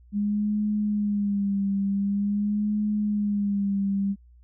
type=tone with vibrato; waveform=sine; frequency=203.8 Hz; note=G#3; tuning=32 cents flat; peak=-22 dBFS; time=0.12-4.16 s; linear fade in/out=50 ms; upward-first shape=sine; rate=0.46 Hz; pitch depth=54 cents each way; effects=added 60 Hz sine -50 dBFS peak until 4.43 s